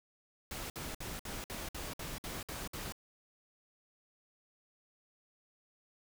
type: noise bursts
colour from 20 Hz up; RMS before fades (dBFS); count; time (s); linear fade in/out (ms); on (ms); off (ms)
pink; -42; 10; 0.51-2.923; 2; 190; 57
effects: none